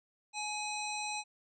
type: harmonic tone with a mistuned harmonic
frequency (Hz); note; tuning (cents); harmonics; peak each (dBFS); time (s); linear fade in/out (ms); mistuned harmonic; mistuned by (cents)
842; G#5; +24; 1 / 3 / 5 / 7 / 9 / 10; -39 / -40 / -43 / -46 / -47 / -49; 0.33-1.24; 50; 5; -71
effects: none